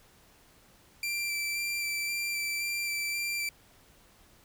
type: tone with vibrato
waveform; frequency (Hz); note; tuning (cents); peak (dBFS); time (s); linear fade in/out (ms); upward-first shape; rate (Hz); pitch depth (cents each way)
sawtooth; 2349; D7; 0; -27; 1.03-3.49; 2; square; 1.9; 11
effects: pink hiss -60 dBFS RMS until 4.44 s